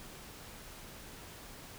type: silence
effects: pink hiss -50 dBFS RMS until 1.78 s